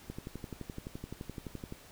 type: click train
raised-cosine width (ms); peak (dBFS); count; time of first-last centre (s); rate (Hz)
3; -27; 20; 0.1-1.724; 11.7
effects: pink hiss -55 dBFS RMS until 1.91 s